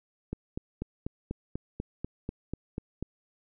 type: click train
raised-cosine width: 3 ms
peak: -20 dBFS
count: 12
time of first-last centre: 0.33-3.026 s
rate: 4.08 Hz
effects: none